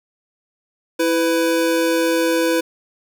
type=tone pair together; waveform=square; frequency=329.6 / 500.2 Hz; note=E4 / B4; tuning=0 / +22 cents; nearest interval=perfect fifth; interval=722 cents; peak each=-19 dBFS; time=0.99-2.61 s; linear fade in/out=10 ms; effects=9-bit